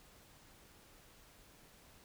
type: silence
effects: pink hiss -62 dBFS RMS until 2.04 s